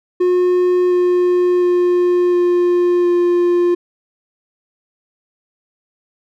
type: tone with pitch steps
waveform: triangle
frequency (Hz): 360 / 357.7 / 355.5 / 353.2 / 351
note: F#4 / F4 / F4 / F4 / F4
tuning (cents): -47 / +41 / +31 / +20 / +9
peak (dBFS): -9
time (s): 0.2-3.75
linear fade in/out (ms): 10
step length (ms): 710
effects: none